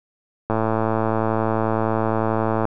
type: click train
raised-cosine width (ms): 1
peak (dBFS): -7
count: 240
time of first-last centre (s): 0.5-2.653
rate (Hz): 111
effects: none